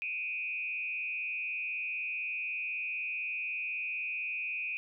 sine tone with frequency modulation, 2489 Hz, D#7, in tune, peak -33 dBFS, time 0.02-4.77 s, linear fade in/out 0 ms, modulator 156 Hz, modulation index 0.78, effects none

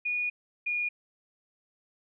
sine tone pair in turn, 2453 / 2437 Hz, D#7 / D#7, -25 / -37 cents, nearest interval unison, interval 12 cents, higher first, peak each -27 dBFS, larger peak neither, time 0.05-0.3 / 0.66-0.89 s, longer first, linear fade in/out 10 ms, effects none

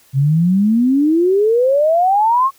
sine exponential sweep, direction up, 130.81 to 1108.7 Hz, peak -10 dBFS, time 0.13-2.51 s, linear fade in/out 50 ms, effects white hiss -51 dBFS RMS until 2.58 s

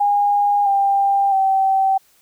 sine tone with pitch steps, 816 / 793.7 / 772 Hz, G#5 / G5 / G5, -31 / +21 / -27 cents, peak -13 dBFS, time 0-1.98 s, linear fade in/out 10 ms, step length 660 ms, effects white hiss -56 dBFS RMS until 2.21 s

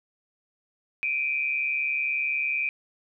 sine tone pair together, 2349 / 2489 Hz, D7 / D#7, 0 / 0 cents, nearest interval minor second, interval 100 cents, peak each -27 dBFS, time 1.03-2.69 s, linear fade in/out 0 ms, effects none

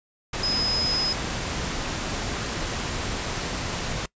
sine tone in noise, 5070 Hz, D#8, 32 cents sharp, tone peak -22 dBFS, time 0.43-1.13 s, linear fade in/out 5 ms, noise pink, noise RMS -29 dBFS, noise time 0.33-4.06 s, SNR +4 dB, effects noise-tail reverb RT60 0.1 s tail -22 dB re dry + resampled to 16000 Hz

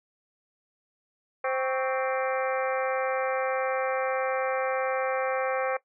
harmonic tone with a mistuned harmonic, 261.6 Hz, C4, in tune, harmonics 2 / 3 / 4 / 5 / 6 / 7 / 8 / 9, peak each -28 / -32 / -34 / -36 / -38 / -39 / -40 / -41 dBFS, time 1.44-5.77 s, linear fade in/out 5 ms, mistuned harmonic 4, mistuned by +110 cents, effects noise-tail reverb RT60 0.1 s tail -18 dB re dry

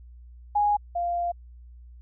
sine tone pair in turn, 827 / 695.4 Hz, G#5 / F5, -8 / -8 cents, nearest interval minor third, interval 300 cents, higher first, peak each -19 / -24 dBFS, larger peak first, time 0.55-0.77 / 0.95-1.32 s, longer second, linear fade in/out 10 ms, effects added 60 Hz sine -44 dBFS peak until 2.01 s

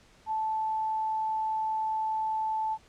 sine tone, 875 Hz, A5, 10 cents flat, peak -27 dBFS, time 0.26-2.78 s, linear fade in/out 50 ms, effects pink hiss -59 dBFS RMS until 2.88 s + low-pass 7000 Hz 12 dB/octave

